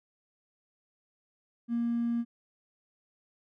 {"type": "tone with hard clipping", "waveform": "triangle", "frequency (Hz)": 235, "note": "A#3", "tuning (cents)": 14, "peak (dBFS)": -27, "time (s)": [1.68, 2.25], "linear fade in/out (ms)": 50, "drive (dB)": 3, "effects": []}